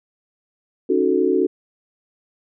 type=chord; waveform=sine; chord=D# half-diminished seventh; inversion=third; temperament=equal; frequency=277.2 / 311.1 / 370 / 440 Hz; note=C#4 / D#4 / F#4 / A4; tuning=0 / 0 / 0 / 0 cents; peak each=-22 / -23 / -18 / -21 dBFS; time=0.89-1.47 s; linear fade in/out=10 ms; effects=none